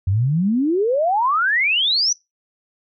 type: exponential sweep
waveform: sine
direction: up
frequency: 89.4 to 6040 Hz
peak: -15 dBFS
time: 0.07-2.13 s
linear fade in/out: 5 ms
effects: noise-tail reverb RT60 0.2 s tail -22 dB re dry